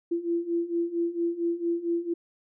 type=beating tone pair; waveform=sine; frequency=337.6 / 342 Hz; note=E4 / F4; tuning=+41 / -36 cents; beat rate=4.4 Hz; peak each=-30 / -27 dBFS; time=0.11-2.14 s; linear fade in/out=10 ms; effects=none